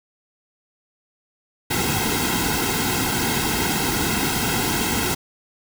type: noise with comb filter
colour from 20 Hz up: pink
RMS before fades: -22 dBFS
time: 1.7-5.15 s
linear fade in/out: 10 ms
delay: 1.7 ms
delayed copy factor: -0.9
effects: none